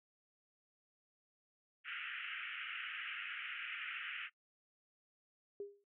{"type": "band-pass noise", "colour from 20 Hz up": "white", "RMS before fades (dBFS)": -45, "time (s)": [1.84, 4.3], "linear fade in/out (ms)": 50, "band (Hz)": [1300, 3000], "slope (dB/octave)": 96}
{"type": "tone with exponential decay", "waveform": "sine", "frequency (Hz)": 404.1, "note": "G#4", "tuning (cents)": -47, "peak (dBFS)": -39, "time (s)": [5.6, 5.84], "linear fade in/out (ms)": 2, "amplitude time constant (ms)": 51}
{"effects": ["noise-tail reverb RT60 0.1 s tail -20 dB re dry"]}